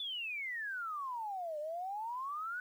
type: exponential two-way sweep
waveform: sine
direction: down then up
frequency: 3520 to 587.3 to 1507 Hz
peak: -37 dBFS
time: 0-2.6 s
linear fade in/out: 2 ms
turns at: 1.59 s
effects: 11-bit